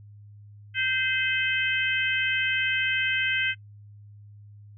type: harmonic tone with a mistuned harmonic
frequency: 515 Hz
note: C5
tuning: 28 cents flat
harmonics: 3 / 4 / 5 / 6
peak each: -27 / -28 / -29 / -30 dBFS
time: 0.74-3.55 s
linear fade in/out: 50 ms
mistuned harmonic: 3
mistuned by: +20 cents
effects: noise-tail reverb RT60 0.1 s tail -25 dB re dry + added 103 Hz sine -45 dBFS peak until 4.77 s